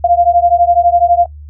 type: beating tone pair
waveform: sine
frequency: 690 / 702 Hz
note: F5 / F5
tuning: -21 / +9 cents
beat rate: 12 Hz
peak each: -10 dBFS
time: 0.04-1.26 s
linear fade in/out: 5 ms
effects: noise-tail reverb RT60 0.1 s tail -23 dB re dry + added 74 Hz sine -29 dBFS peak until 1.49 s